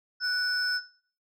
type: tone pair together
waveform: sine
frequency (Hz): 1480 / 5253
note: F#6 / E8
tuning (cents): 0 / -7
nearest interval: octave + minor seventh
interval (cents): 2193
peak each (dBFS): -27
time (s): 0.2-0.81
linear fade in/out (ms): 50
effects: noise-tail reverb RT60 0.5 s tail -18 dB re dry + tanh soft clip ceiling -20 dBFS